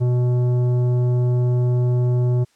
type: tone with tanh clipping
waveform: sine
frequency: 123.47 Hz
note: B2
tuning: in tune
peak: -17 dBFS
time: 0-2.45 s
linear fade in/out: 20 ms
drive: 11 dB
effects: white hiss -61 dBFS RMS until 2.55 s + low-pass 8000 Hz 12 dB/octave